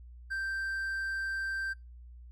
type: tone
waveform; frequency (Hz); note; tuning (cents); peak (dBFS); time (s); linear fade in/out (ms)
triangle; 1568; G6; 0; -30; 0.3-1.74; 20
effects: noise-tail reverb RT60 0.2 s tail -22 dB re dry + added 60 Hz sine -47 dBFS peak until 2.31 s